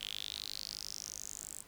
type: tone with high-pass filter sweep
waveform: sawtooth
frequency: 51.4 Hz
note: G#1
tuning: 17 cents flat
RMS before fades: -44 dBFS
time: 0-1.63 s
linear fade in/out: 20 ms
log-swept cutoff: 3100 to 8200 Hz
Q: 6.2
effects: pink hiss -59 dBFS RMS until 1.67 s